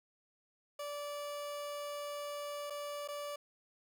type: tone with dropouts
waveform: 30% pulse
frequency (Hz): 581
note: D5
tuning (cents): -19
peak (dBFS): -37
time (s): 0.79-3.36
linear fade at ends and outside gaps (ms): 5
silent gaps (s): 2.7-2.704 / 3.077-3.085
effects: none